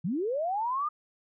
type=linear sweep; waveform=sine; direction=up; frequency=146.83 to 1237 Hz; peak=-27 dBFS; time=0.04-0.89 s; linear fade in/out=10 ms; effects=none